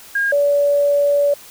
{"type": "tone pair in turn", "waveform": "sine", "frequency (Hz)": [1622, 573.5], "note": ["G#6", "D5"], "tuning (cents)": [-41, -41], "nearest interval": "octave + tritone", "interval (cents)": 1800, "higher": "first", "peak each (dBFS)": [-15, -12], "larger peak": "second", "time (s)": [[0.15, 0.32], [0.32, 1.34]], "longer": "second", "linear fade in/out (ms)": 5, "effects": ["white hiss -41 dBFS RMS until 1.5 s"]}